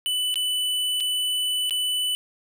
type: tone with dropouts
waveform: square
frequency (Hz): 2987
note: F#7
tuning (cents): +16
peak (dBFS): -23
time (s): 0.06-2.15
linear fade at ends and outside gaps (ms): 0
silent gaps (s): 0.342-0.357 / 1.002-1.006 / 1.696-1.708
effects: none